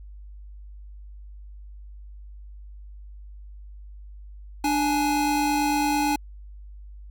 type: tone pair together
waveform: square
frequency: 295.6 / 837.8 Hz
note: D4 / G#5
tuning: +11 / +15 cents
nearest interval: octave + tritone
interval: 1804 cents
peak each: -24 dBFS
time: 4.64-6.16 s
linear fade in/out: 5 ms
effects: added 50 Hz sine -39 dBFS peak until 7.1 s + MP3 96 kbps